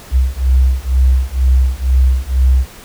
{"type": "beating tone pair", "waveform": "sine", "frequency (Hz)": [63.6, 65.7], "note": ["C2", "C2"], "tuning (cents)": [-48, 8], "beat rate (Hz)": 2.1, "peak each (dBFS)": -12, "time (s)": [0.11, 2.66], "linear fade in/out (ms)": 50, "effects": ["pink hiss -37 dBFS RMS until 2.84 s"]}